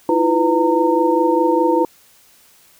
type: tone cluster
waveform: sine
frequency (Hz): 320.6 / 345.5 / 497.7 / 917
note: E4 / F4 / B4 / A#5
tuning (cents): -48 / -19 / +13 / -29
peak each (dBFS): -18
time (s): 0.09-1.85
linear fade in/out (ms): 2
effects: white hiss -51 dBFS RMS until 2.79 s